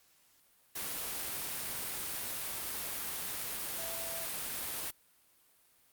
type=tone in noise; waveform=sine; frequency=664 Hz; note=E5; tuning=12 cents sharp; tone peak=-45 dBFS; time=3.78-4.26 s; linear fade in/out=10 ms; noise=white; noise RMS=-38 dBFS; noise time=0.75-4.91 s; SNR=-10 dB; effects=white hiss -67 dBFS RMS until 5.92 s + Opus 48 kbps